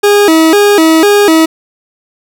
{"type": "tone with vibrato", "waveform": "40% pulse", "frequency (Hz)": 362.9, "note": "F#4", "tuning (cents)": -34, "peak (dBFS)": -3, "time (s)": [0.03, 1.46], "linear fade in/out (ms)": 10, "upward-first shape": "square", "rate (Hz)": 2, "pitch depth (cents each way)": 210, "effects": []}